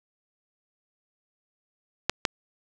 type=clicks; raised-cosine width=0.2 ms; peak=-4 dBFS; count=2; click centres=2.096 / 2.252 s; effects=none